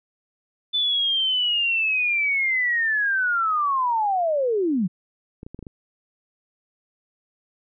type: linear sweep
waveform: sine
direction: down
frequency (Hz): 3520 to 164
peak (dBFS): -19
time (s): 0.73-4.88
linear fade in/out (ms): 20
type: clicks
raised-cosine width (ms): 3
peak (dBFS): -24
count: 6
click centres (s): 5.431 / 5.465 / 5.546 / 5.591 / 5.627 / 5.668
effects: none